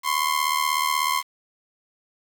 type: ring-modulated tone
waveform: sawtooth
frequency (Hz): 1053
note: C6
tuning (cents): +11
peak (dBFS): -14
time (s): 0.03-1.23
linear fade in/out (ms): 50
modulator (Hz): 38.2
effects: 7-bit